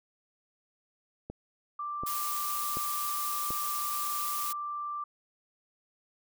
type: click train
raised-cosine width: 2 ms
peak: -25 dBFS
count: 4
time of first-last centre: 1.3-3.506 s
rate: 1.36 Hz
type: tone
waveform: sine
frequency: 1178 Hz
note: D6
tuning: 5 cents sharp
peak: -33 dBFS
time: 1.79-5.04 s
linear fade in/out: 5 ms
type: noise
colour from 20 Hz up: blue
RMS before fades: -35 dBFS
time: 2.06-4.53 s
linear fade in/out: 10 ms
effects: none